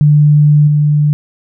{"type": "tone with level steps", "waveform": "sine", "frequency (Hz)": 148.5, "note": "D3", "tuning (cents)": 20, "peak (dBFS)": [-4, -7], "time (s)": [0.01, 1.13], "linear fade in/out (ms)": 0, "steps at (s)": 0.67, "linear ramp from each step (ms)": 10, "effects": []}